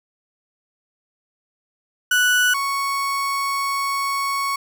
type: tone pair in turn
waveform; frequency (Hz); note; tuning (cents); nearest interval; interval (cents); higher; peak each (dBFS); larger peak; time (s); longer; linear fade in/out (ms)
35% pulse; 1480 / 1108.7; F#6 / C#6; 0 / 0; perfect fourth; 500; first; -13 / -19; first; 2.11-2.54 / 2.54-4.56; second; 5
effects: none